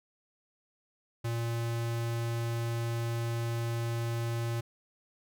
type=tone; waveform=square; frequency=116.54 Hz; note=A#2; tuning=in tune; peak=-31 dBFS; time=1.24-4.61 s; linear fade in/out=10 ms; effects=none